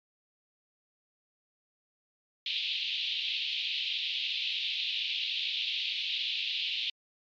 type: band-pass noise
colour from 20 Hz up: white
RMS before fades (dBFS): -33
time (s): 2.46-6.9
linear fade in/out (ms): 2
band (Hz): 2600 to 3900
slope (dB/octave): 48
effects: MP3 64 kbps